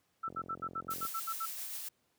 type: tone bursts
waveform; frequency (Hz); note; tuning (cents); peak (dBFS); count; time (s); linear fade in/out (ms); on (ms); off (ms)
sine; 1327; E6; +11; -34; 10; 0.23-1.46; 10; 60; 70
type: click train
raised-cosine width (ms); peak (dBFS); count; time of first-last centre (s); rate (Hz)
2; -35; 35; 0.28-1.051; 44.1
type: noise with tremolo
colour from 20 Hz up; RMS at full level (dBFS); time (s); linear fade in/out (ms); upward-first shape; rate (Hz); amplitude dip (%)
blue; -40; 0.9-1.89; 10; triangle; 7.3; 35
effects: pink hiss -75 dBFS RMS until 2.18 s + high-pass 100 Hz 12 dB/octave